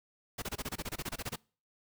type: noise bursts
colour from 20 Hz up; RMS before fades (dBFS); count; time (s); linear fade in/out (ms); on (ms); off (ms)
pink; -37; 15; 0.38-1.361; 10; 43; 24
effects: noise-tail reverb RT60 0.4 s tail -25 dB re dry